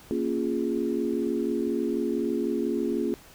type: chord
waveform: sine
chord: Bb minor seventh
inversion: none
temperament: equal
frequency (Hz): 233.1 / 277.2 / 349.2 / 415.3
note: Bb3 / Db4 / F4 / Ab4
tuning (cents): 0 / 0 / 0 / 0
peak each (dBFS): -30 / -30 / -29 / -31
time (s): 0.11-3.14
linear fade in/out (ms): 0
effects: pink hiss -51 dBFS RMS until 3.34 s